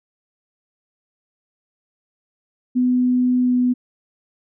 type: tone with pitch glide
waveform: sine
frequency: 250.1 to 248.5 Hz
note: B3 to B3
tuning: +22 to +11 cents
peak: -14 dBFS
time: 2.75-3.74 s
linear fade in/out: 20 ms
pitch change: -11 cents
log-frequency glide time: 3.4-3.55 s
effects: none